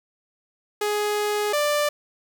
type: tone pair in turn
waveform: sawtooth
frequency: 417.3 / 590.2 Hz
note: G#4 / D5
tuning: +8 / +8 cents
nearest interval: tritone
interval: 600 cents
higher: second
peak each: -18 / -16 dBFS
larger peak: second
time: 0.81-1.53 / 1.53-1.89 s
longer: first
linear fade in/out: 5 ms
effects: 9-bit